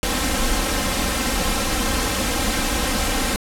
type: noise with comb filter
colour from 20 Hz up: pink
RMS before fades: -21 dBFS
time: 0.03-3.36 s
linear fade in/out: 0 ms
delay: 3.8 ms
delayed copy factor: +0.75
effects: low-pass 12000 Hz 12 dB/octave